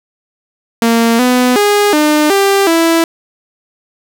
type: tone with pitch steps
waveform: sawtooth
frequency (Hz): 230.5 / 249.9 / 411.6 / 301.8 / 394.8 / 330.6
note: A#3 / B3 / G#4 / D4 / G4 / E4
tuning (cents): -19 / +21 / -16 / +47 / +12 / +5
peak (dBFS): -4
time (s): 0.82-3.04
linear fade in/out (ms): 2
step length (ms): 370
effects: none